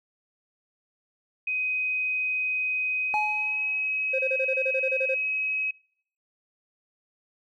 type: tone with pitch glide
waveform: sine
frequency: 2513 to 2548 Hz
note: D#7 to D#7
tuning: +17 to +41 cents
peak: -25 dBFS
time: 1.47-5.71 s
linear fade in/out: 5 ms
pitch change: +24 cents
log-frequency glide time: 2.99-3.59 s
type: tone with exponential decay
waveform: triangle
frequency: 848 Hz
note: G#5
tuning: 36 cents sharp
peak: -20 dBFS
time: 3.14-3.88 s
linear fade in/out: 0 ms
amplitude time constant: 160 ms
type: tone bursts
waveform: triangle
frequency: 529 Hz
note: C5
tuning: 19 cents sharp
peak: -23 dBFS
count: 12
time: 4.13-5.147 s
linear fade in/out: 10 ms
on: 60 ms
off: 27 ms
effects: noise-tail reverb RT60 0.7 s tail -26 dB re dry